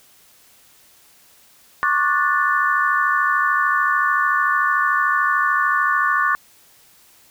sine chord, D major seventh, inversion third, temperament just, 1101.2 / 1174.7 / 1468.3 / 1762 Hz, C#6 / D6 / F#6 / A6, -12 / 0 / -14 / +2 cents, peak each -21 dBFS, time 1.83-6.35 s, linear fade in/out 0 ms, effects white hiss -52 dBFS RMS until 7.3 s

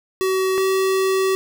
square tone pair in turn, 378.1 / 381.8 Hz, F#4 / G4, +38 / -46 cents, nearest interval unison, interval 16 cents, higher second, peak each -18 / -17 dBFS, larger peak second, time 0.21-0.58 / 0.58-1.35 s, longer second, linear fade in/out 0 ms, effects none

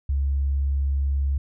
sine tone, 69.3 Hz, C#2, in tune, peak -19 dBFS, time 0.09-1.38 s, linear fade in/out 5 ms, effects tanh soft clip ceiling -15 dBFS

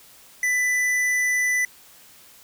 sine tone with hard clipping, 1991 Hz, B6, 14 cents sharp, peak -21 dBFS, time 0.43-1.65 s, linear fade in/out 2 ms, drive 11 dB, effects white hiss -50 dBFS RMS until 2.43 s

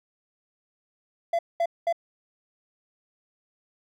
triangle tone bursts, 678 Hz, E5, 49 cents sharp, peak -19 dBFS, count 3, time 1.33-1.927 s, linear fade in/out 5 ms, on 59 ms, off 210 ms, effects none

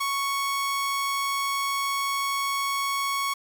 sawtooth tone, 1108.7 Hz, C#6, in tune, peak -21 dBFS, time 0-3.34 s, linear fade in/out 10 ms, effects 8-bit

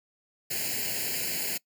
white noise with comb filter, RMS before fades -31 dBFS, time 0.5-1.58 s, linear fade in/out 10 ms, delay 0.42 ms, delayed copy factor +1, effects noise-tail reverb RT60 0.1 s tail -23 dB re dry + high-pass 100 Hz 12 dB/octave

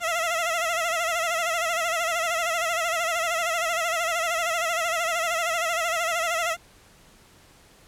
15% pulse tone with vibrato, 670 Hz, E5, 28 cents sharp, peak -17 dBFS, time 0-6.57 s, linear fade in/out 50 ms, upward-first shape sine, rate 13 Hz, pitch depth 81 cents each way, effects pink hiss -54 dBFS RMS until 7.87 s + low-pass 12000 Hz 12 dB/octave

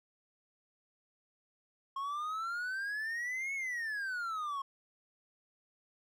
triangle exponential two-way sweep, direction up then down, 1078 to 2217 to 1078 Hz, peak -33 dBFS, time 1.96-4.62 s, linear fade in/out 5 ms, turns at 3.54 s, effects none

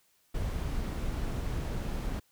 brown noise, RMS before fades -33 dBFS, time 0.34-2.2 s, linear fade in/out 10 ms, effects white hiss -69 dBFS RMS until 2.31 s

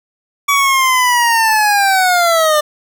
25% pulse linear sweep, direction down, 1142 to 594 Hz, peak -6 dBFS, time 0.48-2.61 s, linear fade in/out 10 ms, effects none

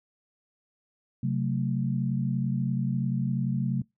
sine chord, F# diminished, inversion second, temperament just, 133.2 / 185 / 222 Hz, C3 / F#3 / A3, +31 / 0 / +16 cents, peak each -27 / -30 / -31 dBFS, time 1.23-3.82 s, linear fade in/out 5 ms, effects noise-tail reverb RT60 0.2 s tail -26 dB re dry

